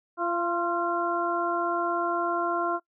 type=harmonic tone with a mistuned harmonic; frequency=343.5 Hz; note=F4; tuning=29 cents flat; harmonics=1 / 2 / 3 / 4; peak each=-30 / -30 / -30 / -30 dBFS; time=0.17-2.8 s; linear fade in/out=50 ms; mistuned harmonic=3; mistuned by=+37 cents; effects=noise-tail reverb RT60 0.1 s tail -23 dB re dry